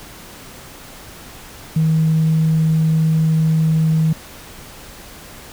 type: tone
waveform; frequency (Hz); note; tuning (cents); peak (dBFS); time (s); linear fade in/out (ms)
sine; 159.1; D#3; +39; -11; 1.76-4.13; 5
effects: tanh soft clip ceiling -8 dBFS + pink hiss -38 dBFS RMS until 5.52 s